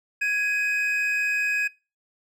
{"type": "tone pair together", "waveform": "triangle", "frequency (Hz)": [1661.2, 2516], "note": ["G#6", "D#7"], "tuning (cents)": [0, 19], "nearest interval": "perfect fifth", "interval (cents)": 719, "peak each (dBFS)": [-24, -22], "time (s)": [0.21, 1.68], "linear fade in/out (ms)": 10, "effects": ["noise-tail reverb RT60 0.3 s tail -23 dB re dry"]}